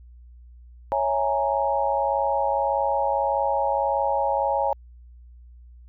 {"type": "chord", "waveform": "sine", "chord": "A# half-diminished seventh", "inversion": "first", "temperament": "equal", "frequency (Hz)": [554.4, 659.3, 830.6, 932.3], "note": ["C#5", "E5", "G#5", "A#5"], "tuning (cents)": [0, 0, 0, 0], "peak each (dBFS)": [-25, -29, -24, -27], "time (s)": [0.92, 4.73], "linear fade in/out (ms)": 0, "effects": ["added 60 Hz sine -44 dBFS peak until 5.88 s"]}